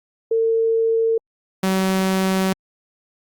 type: tone pair in turn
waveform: sine / sawtooth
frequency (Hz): 452.3 / 189.7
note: A4 / F#3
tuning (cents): +48 / +43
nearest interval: octave + minor third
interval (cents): 1505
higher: first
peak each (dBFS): -15 / -13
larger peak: second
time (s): 0.31-1.18 / 1.63-2.53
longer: second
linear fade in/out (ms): 5
effects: Opus 48 kbps